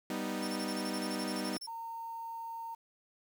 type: chord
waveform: sawtooth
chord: G augmented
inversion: none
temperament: equal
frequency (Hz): 196 / 246.9 / 311.1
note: G3 / B3 / D#4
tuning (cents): 0 / 0 / 0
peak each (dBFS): -35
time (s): 0.1-1.57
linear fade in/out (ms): 2
type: tone bursts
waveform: sawtooth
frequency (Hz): 5390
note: E8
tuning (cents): +38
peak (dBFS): -38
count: 15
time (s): 0.42-1.669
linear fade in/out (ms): 10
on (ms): 59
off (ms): 26
type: tone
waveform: sine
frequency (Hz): 916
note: A#5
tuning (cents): -31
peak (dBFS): -39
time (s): 1.67-2.75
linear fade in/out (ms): 10
effects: 10-bit

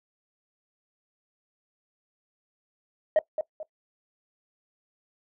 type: tone with echo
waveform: sine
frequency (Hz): 622.3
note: D#5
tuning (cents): 0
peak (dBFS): -14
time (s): 3.16-3.19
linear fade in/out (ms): 2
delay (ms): 220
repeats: 2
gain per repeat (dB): -10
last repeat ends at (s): 3.63
effects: noise-tail reverb RT60 0.1 s tail -18 dB re dry + tanh soft clip ceiling -16 dBFS

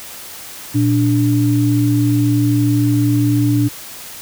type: tone pair together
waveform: sine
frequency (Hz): 118.03 / 292.9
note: A#2 / D4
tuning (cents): +22 / -5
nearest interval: octave + major third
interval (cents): 1573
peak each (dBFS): -14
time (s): 0.74-3.69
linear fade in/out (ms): 20
effects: white hiss -33 dBFS RMS until 4.21 s

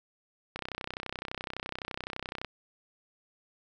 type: click train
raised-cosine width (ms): 0.3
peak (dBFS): -19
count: 61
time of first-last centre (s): 0.56-2.447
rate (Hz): 31.8
effects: none

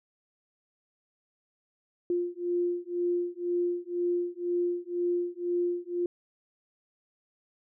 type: beating tone pair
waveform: sine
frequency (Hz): 350 / 352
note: F4 / F4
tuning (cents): +4 / +14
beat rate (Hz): 2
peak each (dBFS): -30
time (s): 2.1-6.06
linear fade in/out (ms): 2
effects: none

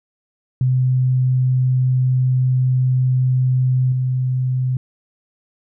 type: tone with level steps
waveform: sine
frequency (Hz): 128.2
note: C3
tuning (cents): -35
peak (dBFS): -13 / -16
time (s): 0.61-4.77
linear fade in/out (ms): 2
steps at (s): 3.92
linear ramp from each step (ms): 2
effects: none

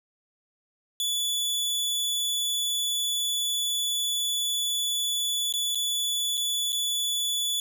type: tone with dropouts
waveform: sawtooth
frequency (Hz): 3446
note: A7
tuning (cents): -37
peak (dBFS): -22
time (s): 1-7.6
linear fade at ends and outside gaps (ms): 1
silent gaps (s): 5.525-5.538 / 5.748-5.755 / 6.372-6.376 / 6.722-6.728
effects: none

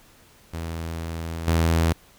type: tone with level steps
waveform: sawtooth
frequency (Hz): 82.41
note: E2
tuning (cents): 0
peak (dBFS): -25 / -14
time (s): 0.53-1.93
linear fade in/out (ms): 10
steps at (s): 1.47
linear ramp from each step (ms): 10
effects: pink hiss -54 dBFS RMS until 2.18 s

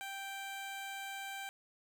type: tone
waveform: 15% pulse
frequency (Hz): 784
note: G5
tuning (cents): 0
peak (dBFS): -35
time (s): 0.01-1.49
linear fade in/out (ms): 0
effects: 11-bit

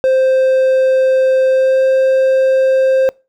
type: tone with pitch glide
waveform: triangle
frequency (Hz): 523.3 to 527.2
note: C5 to C5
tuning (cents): 0 to +13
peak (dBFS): -7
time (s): 0.04-3.09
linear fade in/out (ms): 0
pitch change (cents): +13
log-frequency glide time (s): 1.49-1.83
effects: noise-tail reverb RT60 0.3 s tail -25 dB re dry

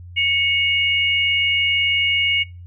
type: tone pair together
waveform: sine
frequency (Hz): 2217 / 2855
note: C#7 / F7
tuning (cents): 0 / +37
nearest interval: major third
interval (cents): 437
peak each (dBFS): -18 / -19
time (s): 0.16-2.44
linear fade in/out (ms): 20
effects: noise-tail reverb RT60 0.3 s tail -23 dB re dry + added 88 Hz sine -35 dBFS peak until 2.66 s

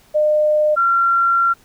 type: tone pair in turn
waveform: sine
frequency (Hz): 606 / 1370.7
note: D#5 / F6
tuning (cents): -46 / -33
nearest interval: octave + major second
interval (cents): 1413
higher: second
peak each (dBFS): -12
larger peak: neither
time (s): 0.14-0.76 / 0.76-1.54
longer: second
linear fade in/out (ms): 20
effects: pink hiss -52 dBFS RMS until 1.64 s

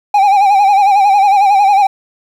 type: tone with vibrato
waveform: triangle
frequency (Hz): 800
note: G5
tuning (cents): +35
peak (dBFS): -4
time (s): 0.14-1.87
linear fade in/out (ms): 5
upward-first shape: sine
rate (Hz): 11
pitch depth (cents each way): 75
effects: 7-bit

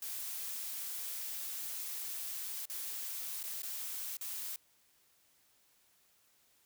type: noise with dropouts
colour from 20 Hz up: blue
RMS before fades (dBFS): -41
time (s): 0.02-4.56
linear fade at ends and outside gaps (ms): 2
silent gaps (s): 2.655-2.698 / 3.43-3.438 / 3.621-3.631 / 4.17-4.21
effects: white hiss -70 dBFS RMS until 6.65 s

